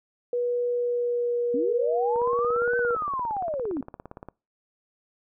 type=tone with pitch glide; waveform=sine; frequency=485.5 to 479.6 Hz; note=B4 to A#4; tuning=-30 to +49 cents; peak=-23 dBFS; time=0.33-2.95 s; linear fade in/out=2 ms; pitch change=-21 cents; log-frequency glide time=0.69-1.37 s
type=linear two-way sweep; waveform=sine; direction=up then down; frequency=247.7 to 1547 to 247.7 Hz; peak=-26 dBFS; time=1.54-3.81 s; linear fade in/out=2 ms; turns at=2.77 s
type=click train; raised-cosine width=1 ms; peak=-25 dBFS; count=38; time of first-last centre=2.16-4.286 s; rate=17.4 Hz
effects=noise-tail reverb RT60 0.3 s tail -25 dB re dry